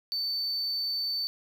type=tone; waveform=triangle; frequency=4535 Hz; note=C#8; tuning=39 cents sharp; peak=-27 dBFS; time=0.12-1.27 s; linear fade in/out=0 ms; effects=none